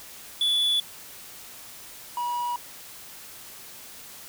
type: tone pair in turn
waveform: triangle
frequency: 3442 / 965.9 Hz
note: A7 / B5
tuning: -39 / -39 cents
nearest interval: octave + minor seventh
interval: 2200 cents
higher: first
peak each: -19 / -24 dBFS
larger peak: first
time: 0.41-0.8 / 2.17-2.56 s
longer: neither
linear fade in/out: 2 ms
effects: white hiss -44 dBFS RMS until 4.28 s